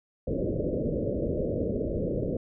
white low-pass noise, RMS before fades -29 dBFS, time 0.27-2.37 s, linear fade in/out 5 ms, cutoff 590 Hz, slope 96 dB/octave, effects none

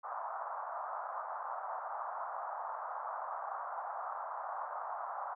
pink band-pass noise, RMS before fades -41 dBFS, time 0.03-5.35 s, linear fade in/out 20 ms, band 670 to 1300 Hz, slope 48 dB/octave, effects none

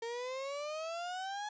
35% pulse exponential sweep, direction up, 456.2 to 848 Hz, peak -36 dBFS, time 0.02-1.49 s, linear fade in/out 5 ms, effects resampled to 16000 Hz

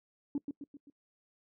sine tone with echo, 284.9 Hz, C#4, 48 cents sharp, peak -28 dBFS, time 0.35-0.38 s, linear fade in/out 2 ms, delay 130 ms, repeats 4, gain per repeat -6 dB, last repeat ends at 0.9 s, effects noise-tail reverb RT60 0.1 s tail -24 dB re dry + tanh soft clip ceiling -26 dBFS

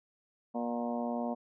harmonic tone with a mistuned harmonic, 119.3 Hz, A#2, 41 cents sharp, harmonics 2 / 3 / 4 / 5 / 6 / 7 / 8 / 9, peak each -34 / -47 / -42 / -39 / -39 / -48 / -44 / -51 dBFS, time 0.54-1.35 s, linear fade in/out 20 ms, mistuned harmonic 8, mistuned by -42 cents, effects none

